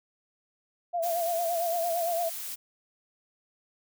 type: tone with vibrato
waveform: sine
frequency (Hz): 680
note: F5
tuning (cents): -46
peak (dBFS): -26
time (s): 0.93-2.3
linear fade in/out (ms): 20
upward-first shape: sine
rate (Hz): 8.8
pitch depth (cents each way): 61
type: noise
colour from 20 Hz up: blue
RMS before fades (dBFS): -37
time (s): 1.02-2.56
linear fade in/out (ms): 20
effects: none